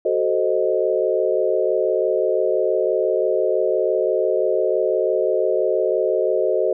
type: chord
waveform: sine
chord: F# diminished seventh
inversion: none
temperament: equal with one note detuned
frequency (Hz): 374.1 / 440 / 523.3 / 622.3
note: F#4 / A4 / C5 / Eb5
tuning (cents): +19 / 0 / 0 / 0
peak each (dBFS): -22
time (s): 0.05-6.73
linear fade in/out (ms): 5
effects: none